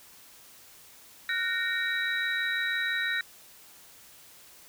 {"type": "tone cluster", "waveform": "sine", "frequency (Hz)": [1411, 1497, 1849, 2296, 3873], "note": ["F6", "F#6", "A#6", "D7", "B7"], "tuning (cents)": [17, 20, -15, -40, -35], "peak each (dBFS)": [-38, -33, -29, -38, -35], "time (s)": [1.29, 3.21], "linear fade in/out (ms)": 2, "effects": ["white hiss -53 dBFS RMS until 4.68 s"]}